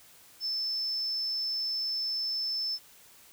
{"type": "tone", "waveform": "sine", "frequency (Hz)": 5274, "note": "E8", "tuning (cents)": 0, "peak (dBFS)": -29, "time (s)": [0.4, 2.79], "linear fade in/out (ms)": 50, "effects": ["white hiss -56 dBFS RMS until 3.32 s"]}